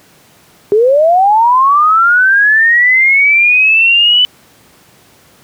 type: linear sweep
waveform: sine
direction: up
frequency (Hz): 399.5 to 3002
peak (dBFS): -5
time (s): 0.72-4.25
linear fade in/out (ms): 0
effects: pink hiss -45 dBFS RMS until 5.43 s + high-pass 100 Hz 12 dB/octave